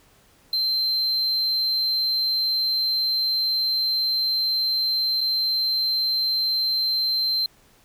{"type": "tone with dropouts", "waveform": "triangle", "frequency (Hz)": 4119, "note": "C8", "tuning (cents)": -28, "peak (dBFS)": -19, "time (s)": [0.53, 7.46], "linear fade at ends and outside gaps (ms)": 2, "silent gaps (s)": [5.208, 5.212], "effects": ["pink hiss -57 dBFS RMS until 7.84 s"]}